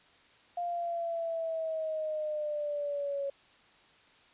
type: linear sweep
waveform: sine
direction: down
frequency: 702 to 554.4 Hz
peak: -31 dBFS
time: 0.57-3.3 s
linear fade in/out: 5 ms
effects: white hiss -61 dBFS RMS until 4.33 s + resampled to 8000 Hz